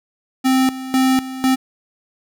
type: tone with tremolo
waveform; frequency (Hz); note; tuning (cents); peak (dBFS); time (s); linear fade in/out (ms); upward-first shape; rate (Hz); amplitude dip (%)
square; 261.4; C4; -1; -13; 0.44-1.56; 20; square; 2; 80
effects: none